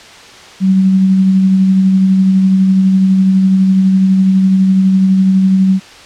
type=tone with tremolo; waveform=sine; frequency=190 Hz; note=F#3; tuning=46 cents sharp; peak=-5 dBFS; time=0.6-5.8 s; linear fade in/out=50 ms; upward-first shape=sine; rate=12 Hz; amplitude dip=25%; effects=white hiss -35 dBFS RMS until 6.05 s + low-pass 5000 Hz 12 dB/octave